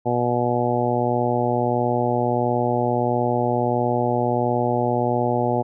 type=harmonic tone; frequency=121.5 Hz; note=B2; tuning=28 cents flat; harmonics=1 / 2 / 3 / 4 / 5 / 6 / 7; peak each=-26 / -26 / -26 / -26 / -26 / -26 / -26 dBFS; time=0.05-5.63 s; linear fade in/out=20 ms; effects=none